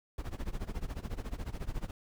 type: noise with tremolo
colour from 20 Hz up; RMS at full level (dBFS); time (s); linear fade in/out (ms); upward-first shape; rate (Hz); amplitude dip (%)
brown; -34; 0.18-1.91; 2; sine; 14; 90
effects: none